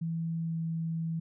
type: tone with pitch glide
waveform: sine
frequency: 164.8 to 163.66 Hz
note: E3 to E3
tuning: 0 to -12 cents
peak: -30 dBFS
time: 0.01-1.2 s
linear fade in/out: 10 ms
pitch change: -12 cents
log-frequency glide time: 0.42-0.58 s
effects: none